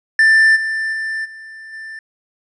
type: tone with level steps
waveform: triangle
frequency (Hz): 1776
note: A6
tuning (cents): +16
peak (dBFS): -6 / -16 / -18 / -31 / -27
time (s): 0.19-1.99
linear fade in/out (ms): 2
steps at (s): 0.55 / 0.92 / 1.24 / 1.72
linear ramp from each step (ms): 20
effects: resampled to 24000 Hz